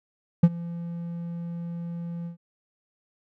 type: tone with ADSR envelope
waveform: triangle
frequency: 170.4 Hz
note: F3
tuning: 42 cents flat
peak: -7 dBFS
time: 0.43-2.37 s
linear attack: 7 ms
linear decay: 47 ms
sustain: -22 dB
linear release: 110 ms
effects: none